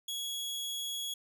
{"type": "tone", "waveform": "sawtooth", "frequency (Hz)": 3341, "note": "G#7", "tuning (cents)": 10, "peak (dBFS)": -32, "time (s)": [0.08, 1.14], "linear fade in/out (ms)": 5, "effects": []}